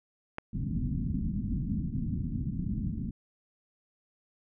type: click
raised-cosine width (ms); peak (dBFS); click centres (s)
0.5; -19; 0.384
type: low-pass noise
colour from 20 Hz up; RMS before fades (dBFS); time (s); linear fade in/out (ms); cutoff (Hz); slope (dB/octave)
white; -32; 0.53-3.11; 10; 250; 48
effects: none